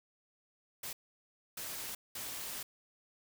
white noise bursts at uneven times, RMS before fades -42 dBFS, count 3, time 0.83-0.93 / 1.57-1.95 / 2.15-2.63 s, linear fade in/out 5 ms, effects none

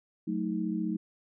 sine chord, D# diminished, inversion first, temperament equal with one note detuned, 185 / 220 / 315.7 Hz, F#3 / A3 / D#4, 0 / 0 / +25 cents, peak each -33 dBFS, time 0.27-0.97 s, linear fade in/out 10 ms, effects none

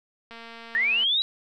click train, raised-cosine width 0.3 ms, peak -27 dBFS, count 168, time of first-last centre 0.31-1.036 s, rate 230 Hz
sine linear sweep, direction up, 1760 to 3951 Hz, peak -20 dBFS, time 0.75-1.22 s, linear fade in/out 0 ms
effects none

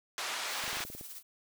pink band-pass noise, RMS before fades -37 dBFS, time 0.18-0.84 s, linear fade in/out 0 ms, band 950 to 7100 Hz, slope 12 dB/octave
blue noise with tremolo, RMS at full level -44 dBFS, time 0.45-1.23 s, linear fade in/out 50 ms, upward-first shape sine, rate 17 Hz, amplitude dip 45%
clicks, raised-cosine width 2 ms, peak -34 dBFS, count 9, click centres 0.639 / 0.679 / 0.73 / 0.77 / 0.805 / 0.851 / 0.901 / 0.95 / 1.011 s
effects none

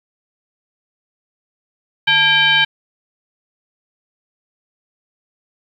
sine tone with frequency modulation, 2349 Hz, D7, in tune, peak -10 dBFS, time 2.07-2.65 s, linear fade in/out 10 ms, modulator 732 Hz, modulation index 1.6, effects 8-bit

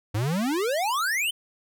square exponential sweep, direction up, 98 to 3136 Hz, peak -24 dBFS, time 0.14-1.31 s, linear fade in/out 10 ms, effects none

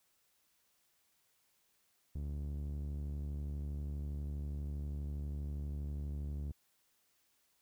sawtooth tone with low-pass filter, 72.4 Hz, D2, 24 cents flat, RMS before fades -40 dBFS, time 2.15-6.52 s, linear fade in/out 5 ms, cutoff 230 Hz, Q 0.52, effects white hiss -75 dBFS RMS until 7.61 s

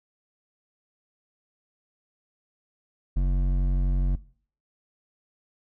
sine tone with hard clipping, 46 Hz, F#1, 9 cents flat, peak -22 dBFS, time 3.16-4.16 s, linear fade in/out 10 ms, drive 10 dB, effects noise-tail reverb RT60 0.5 s tail -20 dB re dry

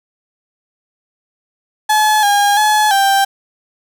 35% pulse tone with pitch steps, 856 / 813 / 852 / 787 Hz, A5 / G#5 / G#5 / G5, -48 / -37 / +44 / +7 cents, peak -8 dBFS, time 1.89-3.25 s, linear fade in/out 10 ms, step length 340 ms, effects 7-bit

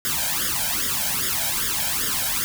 white noise with flanger, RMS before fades -24 dBFS, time 0.05-2.44 s, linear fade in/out 0 ms, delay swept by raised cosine 0.58 to 1.31 ms, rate 2.5 Hz, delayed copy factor +1, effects none

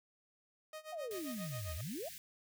sawtooth tone with tremolo, 622.3 Hz, D#5, in tune, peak -40 dBFS, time 0.73-1.81 s, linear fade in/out 2 ms, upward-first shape sine, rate 7.5 Hz, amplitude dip 90%
sine exponential two-way sweep, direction down then up, 739 to 73.1 to 739 Hz, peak -40 dBFS, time 0.92-2.09 s, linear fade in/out 10 ms, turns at 1.75 s
white band-stop noise, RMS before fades -50 dBFS, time 1.11-2.18 s, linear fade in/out 0 ms, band 220 to 1600 Hz, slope 96 dB/octave
effects none

